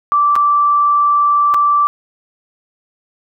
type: tone with dropouts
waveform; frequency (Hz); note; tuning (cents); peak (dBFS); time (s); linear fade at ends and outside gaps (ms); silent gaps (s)
sine; 1167; D6; -11; -9; 0.12-1.87; 0; 0.355-0.362 / 1.54-1.544
effects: none